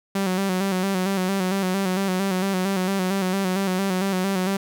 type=tone with vibrato; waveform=sawtooth; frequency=190 Hz; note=F#3; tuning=46 cents sharp; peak=-17 dBFS; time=0.15-4.57 s; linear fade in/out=5 ms; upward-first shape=square; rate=4.4 Hz; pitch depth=54 cents each way; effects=none